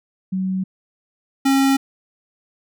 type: tone pair in turn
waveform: sine / square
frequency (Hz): 188.2 / 271.5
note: F#3 / C#4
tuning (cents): +30 / -36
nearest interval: tritone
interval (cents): 634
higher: second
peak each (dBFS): -19 / -14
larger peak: second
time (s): 0.32-0.64 / 1.45-1.77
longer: neither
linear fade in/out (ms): 10
effects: none